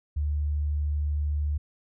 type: tone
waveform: sine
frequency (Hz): 73.9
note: D2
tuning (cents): +11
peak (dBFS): -24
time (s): 0.16-1.58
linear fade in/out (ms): 10
effects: none